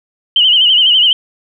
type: tone with vibrato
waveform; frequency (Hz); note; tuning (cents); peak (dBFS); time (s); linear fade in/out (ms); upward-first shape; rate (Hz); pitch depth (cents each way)
sine; 3001; F#7; +24; -6; 0.36-1.13; 2; sine; 12; 86
effects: none